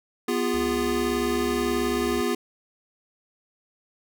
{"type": "chord", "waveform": "square", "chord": "F diminished", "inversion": "second", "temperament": "equal with one note detuned", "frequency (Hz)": [246.9, 349.2, 407.7], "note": ["Cb4", "F4", "Ab4"], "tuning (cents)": [0, 0, -32], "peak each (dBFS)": -28, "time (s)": [0.28, 2.35], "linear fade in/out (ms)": 5}
{"type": "tone", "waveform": "square", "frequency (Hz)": 69.3, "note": "C#2", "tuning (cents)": 0, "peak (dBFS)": -37, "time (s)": [0.54, 2.21], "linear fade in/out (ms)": 0}
{"effects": []}